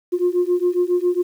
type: beating tone pair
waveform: sine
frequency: 352.4 / 359.7 Hz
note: F4 / F#4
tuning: +16 / -49 cents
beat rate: 7.3 Hz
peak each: -18 dBFS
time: 0.12-1.23 s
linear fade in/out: 20 ms
effects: tanh soft clip ceiling -10 dBFS + 8-bit